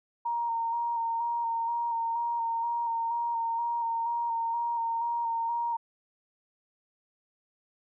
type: tone with vibrato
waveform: sine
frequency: 930 Hz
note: A#5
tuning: 4 cents flat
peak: -27 dBFS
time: 0.25-5.77 s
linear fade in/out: 10 ms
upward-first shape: square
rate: 2.1 Hz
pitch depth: 20 cents each way
effects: none